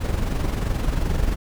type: noise with amplitude modulation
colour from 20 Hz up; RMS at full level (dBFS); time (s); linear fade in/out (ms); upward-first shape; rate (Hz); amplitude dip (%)
brown; -20; 0-1.36; 20; sine; 22.8; 55
effects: none